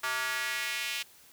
square tone with high-pass filter sweep, 128.8 Hz, C3, 27 cents flat, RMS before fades -33 dBFS, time 0.03-1.03 s, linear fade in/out 10 ms, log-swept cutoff 1300 to 2700 Hz, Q 2.1, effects white hiss -57 dBFS RMS until 1.32 s

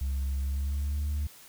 sine tone with pitch glide, 67.8 to 73.51 Hz, C#2 to D2, -38 to +2 cents, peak -25 dBFS, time 0.01-1.27 s, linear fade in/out 5 ms, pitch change +140 cents, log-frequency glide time 0.42-1.08 s, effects tanh soft clip ceiling -26 dBFS + white hiss -52 dBFS RMS until 1.48 s

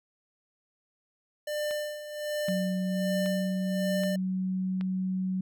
square tone with tremolo, 597 Hz, D5, 28 cents sharp, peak -29 dBFS, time 1.47-4.16 s, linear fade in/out 5 ms, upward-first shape sine, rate 1.3 Hz, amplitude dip 70%
click train, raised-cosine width 0.3 ms, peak -26 dBFS, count 5, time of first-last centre 1.71-4.811 s, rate 1.29 Hz
sine tone with pitch glide, 185 to 186.83 Hz, F#3 to F#3, 0 to +17 cents, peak -27 dBFS, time 2.48-5.41 s, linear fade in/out 5 ms, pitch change +17 cents, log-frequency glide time 2.75-3.34 s
effects none

